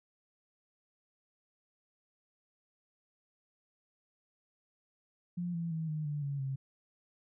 sine tone with pitch steps, 175.5 / 167.96 / 160.75 / 153.84 / 147.24 / 140.91 / 134.86 Hz, F3 / E3 / E3 / D#3 / D3 / C#3 / C#3, +9 / +33 / -43 / -19 / +5 / +29 / -47 cents, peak -33 dBFS, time 5.37-6.56 s, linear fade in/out 10 ms, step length 170 ms, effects none

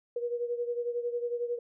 sine beating tone pair, 477.3 / 488.3 Hz, A#4 / B4, +41 / -20 cents, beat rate 11 Hz, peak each -31 / -36 dBFS, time 0.16-1.59 s, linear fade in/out 5 ms, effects none

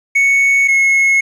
triangle tone pair in turn, 2217 / 2176 Hz, C#7 / C#7, 0 / -33 cents, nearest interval unison, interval 33 cents, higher first, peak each -7 dBFS, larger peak neither, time 0.15-0.68 / 0.68-1.21 s, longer neither, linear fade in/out 10 ms, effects resampled to 24000 Hz + 8-bit

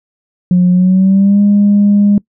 sine tone with pitch glide, 179.6 to 203.9 Hz, F3 to G#3, +49 to -32 cents, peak -4 dBFS, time 0.51-2.18 s, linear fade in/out 2 ms, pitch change +219 cents, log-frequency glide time 0.72-1.41 s, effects noise-tail reverb RT60 0.1 s tail -24 dB re dry + tanh soft clip ceiling -2 dBFS

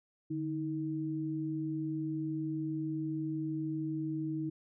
sine tone pair together, 148.9 / 316.4 Hz, D3 / D#4, +24 / +29 cents, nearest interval octave + minor second, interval 1305 cents, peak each -38 / -34 dBFS, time 0.3-4.5 s, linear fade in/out 10 ms, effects none

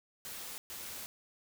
white noise bursts at uneven times, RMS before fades -44 dBFS, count 2, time 0.25-0.58 / 0.7-1.06 s, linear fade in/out 0 ms, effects none

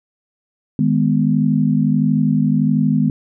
sine chord, G# minor, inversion second, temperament just, 155.74 / 207.7 / 249.2 Hz, D#3 / G#3 / B3, +2 / 0 / +16 cents, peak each -17 dBFS, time 0.79-3.1 s, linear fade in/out 2 ms, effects none

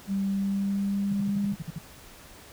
sine tone with pitch glide, 196 to 201.4 Hz, G3 to G3, 0 to +47 cents, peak -24 dBFS, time 0.07-1.56 s, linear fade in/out 50 ms, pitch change +47 cents, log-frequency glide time 0.24-1.42 s
sine tone bursts, 159.8 Hz, D#3, 47 cents sharp, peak -30 dBFS, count 9, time 1.11-1.786 s, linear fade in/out 5 ms, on 28 ms, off 53 ms
effects tanh soft clip ceiling -16 dBFS + pink hiss -49 dBFS RMS until 2.52 s

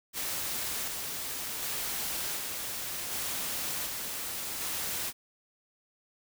white noise with tremolo, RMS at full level -34 dBFS, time 0.13-5.13 s, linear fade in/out 50 ms, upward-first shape square, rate 0.67 Hz, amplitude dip 25%, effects none

